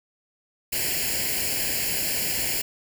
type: noise with comb filter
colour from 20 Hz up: white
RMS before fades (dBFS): -26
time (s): 0.72-2.62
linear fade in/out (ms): 10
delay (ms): 0.41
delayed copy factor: +0.85
effects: none